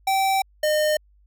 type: tone pair in turn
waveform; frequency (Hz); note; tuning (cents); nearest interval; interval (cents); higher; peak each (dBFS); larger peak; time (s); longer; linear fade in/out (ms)
square; 774 / 609.6; G5 / D#5; -22 / -36; major third; 414; first; -19; neither; 0.07-0.42 / 0.63-0.97; first; 5
effects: added 50 Hz sine -54 dBFS peak until 1.26 s